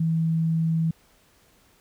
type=tone; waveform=sine; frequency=162.7 Hz; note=E3; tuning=22 cents flat; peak=-20 dBFS; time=0-0.91 s; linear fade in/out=5 ms; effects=pink hiss -60 dBFS RMS until 1.8 s